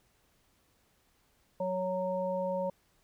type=harmonic tone; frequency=185 Hz; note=F#3; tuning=in tune; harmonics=1 / 3 / 5; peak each=-38 / -31 / -38 dBFS; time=1.6-2.7 s; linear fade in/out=5 ms; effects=pink hiss -70 dBFS RMS until 3.03 s